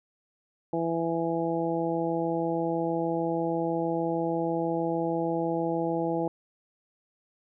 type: harmonic tone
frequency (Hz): 166.3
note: E3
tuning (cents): +16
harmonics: 1 / 2 / 3 / 4 / 5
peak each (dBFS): -34 / -29 / -31 / -34 / -34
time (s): 0.73-6.28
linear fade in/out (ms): 2
effects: none